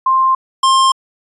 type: tone pair in turn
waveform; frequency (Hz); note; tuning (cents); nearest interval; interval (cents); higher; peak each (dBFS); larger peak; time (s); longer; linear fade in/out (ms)
sine / square; 1052 / 1059.9; C6 / C6; +9 / +22; unison; 13; second; -9; neither; 0.06-0.35 / 0.63-0.92; neither; 5
effects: resampled to 24000 Hz